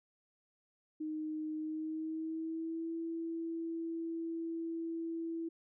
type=tone with pitch glide; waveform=sine; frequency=310 to 330.3 Hz; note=D#4 to E4; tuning=-6 to +4 cents; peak=-36 dBFS; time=1-5.49 s; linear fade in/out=10 ms; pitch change=+110 cents; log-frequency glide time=1.56-2.94 s; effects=none